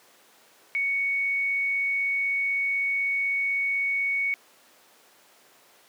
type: tone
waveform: sine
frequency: 2226 Hz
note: C#7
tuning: 7 cents sharp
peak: -23 dBFS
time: 0.75-4.34 s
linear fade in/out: 0 ms
effects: pink hiss -56 dBFS RMS until 5.88 s + high-pass 400 Hz 12 dB/octave